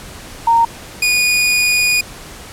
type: tone pair in turn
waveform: sine / sawtooth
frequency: 924 / 2458 Hz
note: A#5 / D#7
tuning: -16 / -22 cents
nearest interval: octave + perfect fourth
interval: 1694 cents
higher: second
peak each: -8 dBFS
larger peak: neither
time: 0.47-0.65 / 1.02-2.01 s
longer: second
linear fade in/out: 5 ms
effects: pink hiss -34 dBFS RMS until 2.52 s + low-pass 12000 Hz 12 dB/octave